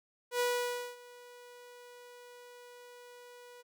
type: tone with ADSR envelope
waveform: sawtooth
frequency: 488.5 Hz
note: B4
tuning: 19 cents flat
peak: -24 dBFS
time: 0.31-3.63 s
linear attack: 89 ms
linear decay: 560 ms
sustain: -23 dB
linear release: 26 ms
effects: none